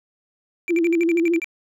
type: tone bursts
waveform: triangle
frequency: 2349 Hz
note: D7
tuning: in tune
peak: -23 dBFS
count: 10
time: 0.68-1.444 s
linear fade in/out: 0 ms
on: 26 ms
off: 56 ms
type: tone with vibrato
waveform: sine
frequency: 337.4 Hz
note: E4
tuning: 40 cents sharp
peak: -16 dBFS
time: 0.69-1.4 s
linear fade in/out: 20 ms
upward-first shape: sine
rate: 13 Hz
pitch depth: 63 cents each way
effects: none